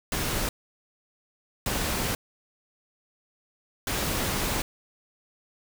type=noise bursts at uneven times; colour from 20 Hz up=pink; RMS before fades=-28 dBFS; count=3; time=0.12-0.49 / 1.66-2.15 / 3.87-4.62 s; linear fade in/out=2 ms; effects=none